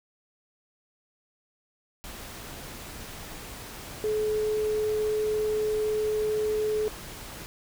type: tone in noise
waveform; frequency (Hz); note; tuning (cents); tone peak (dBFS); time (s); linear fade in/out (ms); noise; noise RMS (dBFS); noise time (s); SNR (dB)
sine; 428.1; A4; -47; -24; 4.04-6.88; 0; pink; -41; 2.04-7.46; +14
effects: none